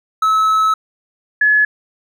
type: tone pair in turn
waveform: triangle / sine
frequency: 1296 / 1704.1 Hz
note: E6 / G#6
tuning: -30 / +44 cents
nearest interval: perfect fourth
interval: 474 cents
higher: second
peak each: -9 dBFS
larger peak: neither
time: 0.22-0.74 / 1.41-1.65 s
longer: first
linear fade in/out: 5 ms
effects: none